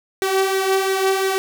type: tone with flanger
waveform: sawtooth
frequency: 384.2 Hz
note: G4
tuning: 35 cents flat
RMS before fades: -19 dBFS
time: 0.22-1.38 s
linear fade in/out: 0 ms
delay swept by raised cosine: 0.5 to 2.6 ms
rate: 2.9 Hz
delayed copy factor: +0.5
effects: 8-bit